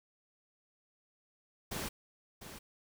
pink noise with echo, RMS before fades -39 dBFS, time 1.71-1.89 s, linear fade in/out 10 ms, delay 700 ms, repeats 1, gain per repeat -10 dB, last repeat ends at 2.59 s, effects none

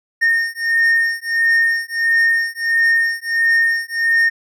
triangle beating tone pair, 1834 / 1835.5 Hz, A#6 / A#6, -29 / -27 cents, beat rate 1.5 Hz, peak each -15 dBFS, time 0.21-4.3 s, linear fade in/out 20 ms, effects none

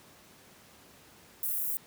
white high-pass noise, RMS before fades -32 dBFS, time 1.43-1.77 s, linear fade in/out 0 ms, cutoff 11000 Hz, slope 24 dB/octave, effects pink hiss -56 dBFS RMS until 1.86 s + high-pass 100 Hz 12 dB/octave

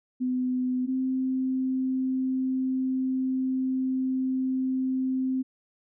sine tone pair in turn, 253.3 / 260.4 Hz, B3 / C4, +44 / -8 cents, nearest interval unison, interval 48 cents, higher second, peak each -24 dBFS, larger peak neither, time 0.2-0.87 / 0.87-5.43 s, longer second, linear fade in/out 20 ms, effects none

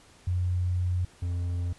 sine / triangle tone pair in turn, 90 / 87.79 Hz, F#2 / F2, -47 / +10 cents, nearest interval unison, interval 43 cents, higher first, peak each -24 / -25 dBFS, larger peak first, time 0.27-1.05 / 1.22-1.73 s, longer first, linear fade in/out 5 ms, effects pink hiss -56 dBFS RMS until 1.78 s + resampled to 24000 Hz

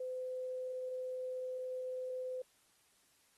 sine tone, 510 Hz, C5, 44 cents flat, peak -38 dBFS, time 0-2.42 s, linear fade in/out 5 ms, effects white hiss -71 dBFS RMS until 3.37 s + AAC 32 kbps

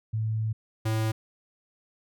sine / square tone pair in turn, 110 / 110.38 Hz, A2 / A2, 0 / +6 cents, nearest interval unison, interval 6 cents, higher second, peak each -25 dBFS, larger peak neither, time 0.13-0.53 / 0.85-1.12 s, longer first, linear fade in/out 10 ms, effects none

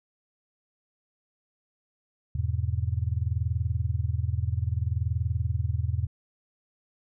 sine chord, E major, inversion none, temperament just, 82.41 / 103.01 / 123.61 Hz, E2 / G#2 / B2, 0 / -14 / +2 cents, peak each -28 / -29 / -31 dBFS, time 2.35-6.07 s, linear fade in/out 5 ms, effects none

